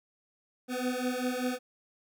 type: beating tone pair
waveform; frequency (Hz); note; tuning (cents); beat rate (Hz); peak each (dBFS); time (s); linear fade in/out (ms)
25% pulse; 248.6 / 253.7; B3 / B3; +12 / +47; 5.1; -29; 0.68-1.59; 50
effects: none